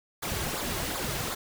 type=noise with flanger; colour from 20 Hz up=pink; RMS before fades=-32 dBFS; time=0.22-1.35 s; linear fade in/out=10 ms; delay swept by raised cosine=0.34 to 4.14 ms; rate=2.7 Hz; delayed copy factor=-0.65; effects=none